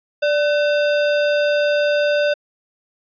sine tone with sample-and-hold, 587.3 Hz, D5, in tune, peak -14 dBFS, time 0.22-2.34 s, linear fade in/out 10 ms, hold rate 2100 Hz, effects resampled to 11025 Hz

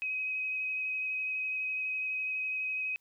sine tone with vibrato, 2531 Hz, D#7, 29 cents sharp, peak -31 dBFS, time 0.02-2.96 s, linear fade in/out 0 ms, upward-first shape square, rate 12 Hz, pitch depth 9 cents each way, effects white hiss -75 dBFS RMS until 3 s

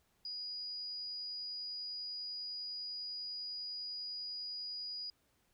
sine tone, 4905 Hz, D#8, 26 cents flat, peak -40 dBFS, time 0.25-5.1 s, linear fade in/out 2 ms, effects pink hiss -75 dBFS RMS until 5.53 s

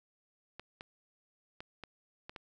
clicks, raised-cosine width 0.3 ms, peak -28 dBFS, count 6, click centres 0.596 / 0.809 / 1.605 / 1.837 / 2.295 / 2.362 s, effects none

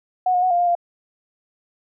sine tone with pitch steps, 735 / 719 / 739 / 699 / 705 / 695 Hz, F#5 / F#5 / F#5 / F5 / F5 / F5, -12 / -50 / -2 / +1 / +16 / -9 cents, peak -15 dBFS, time 0.26-0.752 s, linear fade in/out 5 ms, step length 82 ms, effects none

